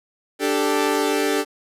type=chord; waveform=sawtooth; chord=D suspended fourth; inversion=none; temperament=equal; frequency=293.7 / 392 / 440 Hz; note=D4 / G4 / A4; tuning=0 / 0 / 0 cents; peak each=-19 dBFS; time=0.39-1.45 s; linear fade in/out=50 ms; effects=resampled to 32000 Hz + 8-bit